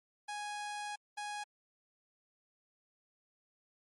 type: tone bursts at uneven times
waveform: sawtooth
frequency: 830 Hz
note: G#5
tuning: 1 cent flat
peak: -35 dBFS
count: 2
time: 0.28-0.96 / 1.17-1.44 s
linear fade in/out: 10 ms
effects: MP3 48 kbps